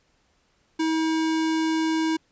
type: tone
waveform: square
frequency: 320 Hz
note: D#4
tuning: 49 cents sharp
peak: -22 dBFS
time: 0.79-2.17 s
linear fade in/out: 10 ms
effects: pink hiss -66 dBFS RMS until 2.31 s + resampled to 16000 Hz